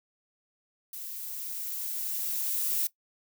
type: noise with level ramp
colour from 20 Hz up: violet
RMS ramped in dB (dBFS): -40 to -28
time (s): 0.93-2.87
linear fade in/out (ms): 2
effects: noise-tail reverb RT60 0.1 s tail -18 dB re dry